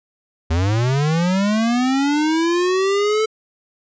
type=linear sweep; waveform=square; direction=up; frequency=77.78 to 440.9 Hz; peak=-16 dBFS; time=0.5-3.26 s; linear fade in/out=10 ms; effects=resampled to 16000 Hz